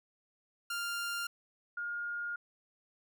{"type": "tone pair in turn", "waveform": ["sawtooth", "sine"], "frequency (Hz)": [1396.9, 1420.5], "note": ["F6", "F6"], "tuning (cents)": [0, 29], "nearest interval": "unison", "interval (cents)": 29, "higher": "second", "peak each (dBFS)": [-31, -35], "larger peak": "first", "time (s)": [[0.7, 1.27], [1.77, 2.36]], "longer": "second", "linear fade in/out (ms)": 5, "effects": []}